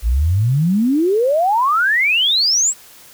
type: exponential sweep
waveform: sine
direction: up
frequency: 51.8 to 8000 Hz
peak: -12 dBFS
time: 0.02-2.74 s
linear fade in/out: 50 ms
effects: white hiss -43 dBFS RMS until 3.13 s